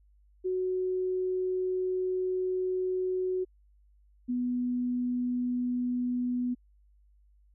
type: tone pair in turn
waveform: sine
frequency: 370 / 246.9 Hz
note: F#4 / B3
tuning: 0 / 0 cents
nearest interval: perfect fifth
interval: 700 cents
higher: first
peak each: -27 dBFS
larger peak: neither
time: 0.44-3.45 / 4.28-6.55 s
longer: first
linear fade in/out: 20 ms
effects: added 50 Hz sine -59 dBFS peak until 7.54 s